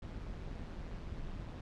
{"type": "noise with amplitude modulation", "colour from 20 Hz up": "brown", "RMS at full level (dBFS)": -41, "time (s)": [0.02, 1.61], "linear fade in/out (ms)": 5, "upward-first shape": "sine", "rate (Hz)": 167, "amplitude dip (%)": 55, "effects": ["low-pass 5000 Hz 12 dB/octave"]}